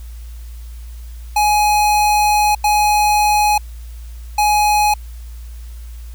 square tone bursts at uneven times, 838 Hz, G#5, 15 cents sharp, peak -12 dBFS, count 3, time 1.36-2.55 / 2.64-3.58 / 4.38-4.94 s, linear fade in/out 5 ms, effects added 58 Hz sine -29 dBFS peak until 6.14 s + white hiss -48 dBFS RMS until 6.14 s

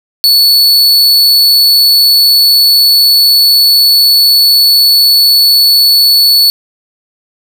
45% pulse tone, 4432 Hz, C#8, 1 cent flat, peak -3 dBFS, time 0.24-6.5 s, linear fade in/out 0 ms, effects none

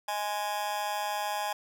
40% pulse tone with amplitude modulation, 830.6 Hz, G#5, in tune, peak -25 dBFS, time 0.08-1.53 s, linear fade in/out 5 ms, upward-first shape sine, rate 203 Hz, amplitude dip 95%, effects none

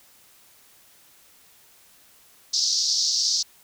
pink band-pass noise, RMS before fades -23 dBFS, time 2.53-3.43 s, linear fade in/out 10 ms, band 4500 to 5900 Hz, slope 48 dB/octave, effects white hiss -55 dBFS RMS until 3.63 s

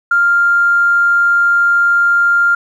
triangle tone with tanh clipping, 1396.9 Hz, F6, in tune, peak -8 dBFS, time 0.11-2.55 s, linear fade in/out 5 ms, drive 3 dB, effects none

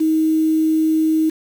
sine tone with quantisation, 316.1 Hz, D#4, 27 cents sharp, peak -13 dBFS, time 0-1.3 s, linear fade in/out 10 ms, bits 6, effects none

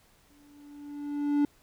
triangle tone with exponential growth, 290 Hz, D4, 22 cents flat, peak -18 dBFS, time 0.3-1.45 s, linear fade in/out 2 ms, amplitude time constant 250 ms, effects pink hiss -63 dBFS RMS until 1.62 s

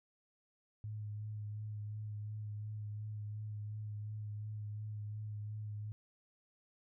sine tone with vibrato, 105.8 Hz, G#2, 33 cents sharp, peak -40 dBFS, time 0.84-5.92 s, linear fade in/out 0 ms, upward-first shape sine, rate 2.8 Hz, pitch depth 22 cents each way, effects none

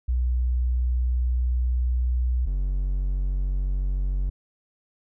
sine / triangle tone pair in turn, 61.6 / 46.85 Hz, B1 / F#1, -4 / +22 cents, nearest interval perfect fourth, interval 474 cents, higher first, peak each -20 dBFS, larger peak neither, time 0.08-2.46 / 2.46-4.3 s, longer first, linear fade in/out 10 ms, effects none

